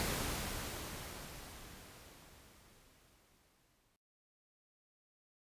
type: noise with exponential decay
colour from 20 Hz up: pink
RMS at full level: -36 dBFS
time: 0-3.96 s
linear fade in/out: 0 ms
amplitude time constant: 860 ms
effects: noise-tail reverb RT60 0.3 s tail -24 dB re dry + resampled to 32000 Hz